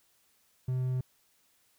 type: tone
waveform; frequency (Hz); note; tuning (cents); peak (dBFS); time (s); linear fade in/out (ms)
triangle; 128; C3; -38; -26; 0.68-1.01; 5
effects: white hiss -69 dBFS RMS until 1.78 s